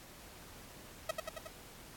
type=tone with echo; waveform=sawtooth; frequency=640 Hz; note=D#5; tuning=49 cents sharp; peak=-27 dBFS; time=1.09-1.11 s; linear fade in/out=5 ms; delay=91 ms; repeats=4; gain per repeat=-3 dB; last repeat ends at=1.474 s; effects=pink hiss -54 dBFS RMS until 1.96 s + AAC 64 kbps